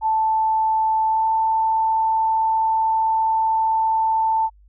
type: tone with pitch glide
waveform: sine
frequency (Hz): 880 to 887.7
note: A5 to A5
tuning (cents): 0 to +15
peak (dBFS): -16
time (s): 0.01-4.5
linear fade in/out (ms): 50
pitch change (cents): +15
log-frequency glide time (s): 1.08-1.27
effects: added 50 Hz sine -48 dBFS peak until 4.68 s